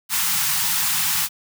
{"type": "band-stop noise", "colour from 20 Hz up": "white", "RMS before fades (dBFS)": -21, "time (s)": [0.09, 1.29], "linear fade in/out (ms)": 50, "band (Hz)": [210, 780], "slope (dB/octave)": 96, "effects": ["high-pass 100 Hz 12 dB/octave"]}